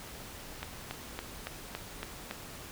click train, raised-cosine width 0.3 ms, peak -20 dBFS, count 7, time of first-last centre 0.63-2.311 s, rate 3.57 Hz, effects pink hiss -46 dBFS RMS until 2.71 s

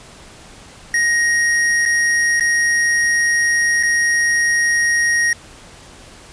square tone with dropouts, 1875 Hz, A#6, 10 cents sharp, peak -14 dBFS, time 0.94-5.33 s, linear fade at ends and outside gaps 2 ms, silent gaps 1.854-1.859 / 2.398-2.407 / 3.829-3.833 s, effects pink hiss -41 dBFS RMS until 6.32 s + resampled to 22050 Hz

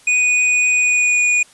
square tone with pitch glide, 2476 to 2456 Hz, D#7 to D#7, -9 to -23 cents, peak -13 dBFS, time 0.07-1.43 s, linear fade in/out 5 ms, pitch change -14 cents, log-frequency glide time 0.74-1.24 s, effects white hiss -48 dBFS RMS until 1.53 s + resampled to 24000 Hz

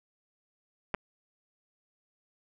clicks, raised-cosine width 0.5 ms, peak -16 dBFS, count 2, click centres 0.942 / 0.947 s, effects none

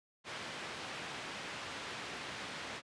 white low-pass noise, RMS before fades -44 dBFS, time 0.24-2.82 s, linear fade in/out 50 ms, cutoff 2900 Hz, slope 12 dB/octave, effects high-pass 100 Hz 12 dB/octave + resampled to 22050 Hz

